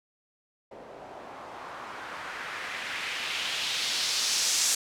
blue noise with low-pass filter sweep, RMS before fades -32 dBFS, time 0.71-4.75 s, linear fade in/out 5 ms, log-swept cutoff 530 to 7000 Hz, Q 1.6, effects none

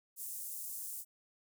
pink high-pass noise, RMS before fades -43 dBFS, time 0.16-1.05 s, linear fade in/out 50 ms, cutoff 8200 Hz, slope 24 dB/octave, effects none

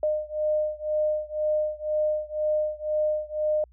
sine beating tone pair, 609 / 611 Hz, D#5 / D#5, -37 / -32 cents, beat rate 2 Hz, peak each -26 / -27 dBFS, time 0.03-3.64 s, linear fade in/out 2 ms, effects added 60 Hz sine -52 dBFS peak until 3.72 s

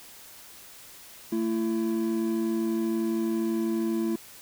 triangle tone pair together, 223.2 / 335.5 Hz, A3 / E4, +25 / +31 cents, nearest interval perfect fifth, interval 706 cents, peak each -26 / -25 dBFS, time 1.32-4.16 s, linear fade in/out 5 ms, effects white hiss -48 dBFS RMS until 4.41 s

